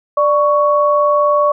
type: tone pair together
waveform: sine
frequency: 590 / 1114.8 Hz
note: D5 / C#6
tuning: +8 / +9 cents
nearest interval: major seventh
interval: 1101 cents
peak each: -12 / -13 dBFS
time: 0.17-1.52 s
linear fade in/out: 5 ms
effects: none